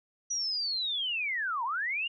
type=linear two-way sweep; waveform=sine; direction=down then up; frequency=5880 to 891 to 2886 Hz; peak=-29 dBFS; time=0.3-2.08 s; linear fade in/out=10 ms; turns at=1.64 s; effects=none